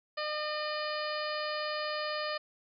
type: harmonic tone with a mistuned harmonic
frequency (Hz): 606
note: D#5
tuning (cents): -46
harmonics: 1 / 2 / 3 / 4 / 5 / 6 / 7 / 8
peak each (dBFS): -36 / -38 / -40 / -45 / -44 / -50 / -44 / -42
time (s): 0.17-2.38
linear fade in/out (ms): 10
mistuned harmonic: 5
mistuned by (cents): -22
effects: none